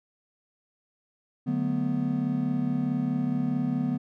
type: chord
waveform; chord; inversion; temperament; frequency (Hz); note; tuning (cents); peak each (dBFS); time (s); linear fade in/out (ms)
triangle; B minor seventh; first; just; 148.16 / 185.21 / 222.2 / 246.9; D3 / F#3 / A3 / B3; +16 / +2 / +17 / 0; -29 / -31 / -31 / -25; 1.46-3.98; 20
effects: none